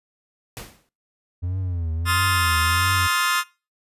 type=noise with exponential decay; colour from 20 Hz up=pink; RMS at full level=-32 dBFS; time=0.57-0.89 s; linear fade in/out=0 ms; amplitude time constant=69 ms
type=tone with vibrato; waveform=triangle; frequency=87 Hz; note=F2; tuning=6 cents flat; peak=-21 dBFS; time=1.42-3.08 s; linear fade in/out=20 ms; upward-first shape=triangle; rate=1.5 Hz; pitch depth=160 cents each way
type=chord; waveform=sawtooth; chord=F dominant seventh; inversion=second; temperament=just; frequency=1047.7 / 1257.2 / 1396.9 / 1746.1 Hz; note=C6 / Eb6 / F6 / A6; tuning=+2 / +18 / 0 / -14 cents; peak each=-21 dBFS; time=2.05-3.44 s; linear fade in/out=50 ms
effects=noise-tail reverb RT60 0.3 s tail -21 dB re dry + resampled to 32000 Hz